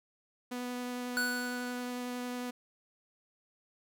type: tone with vibrato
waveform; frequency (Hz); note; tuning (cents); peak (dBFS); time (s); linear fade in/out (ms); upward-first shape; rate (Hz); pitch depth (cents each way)
sawtooth; 246.9; B3; 0; -32; 0.51-2.51; 10; triangle; 11; 9
type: tone with exponential decay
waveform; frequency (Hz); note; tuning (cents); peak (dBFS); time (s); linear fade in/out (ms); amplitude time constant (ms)
square; 1480; F#6; 0; -28; 1.17-2.28; 0; 240
effects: none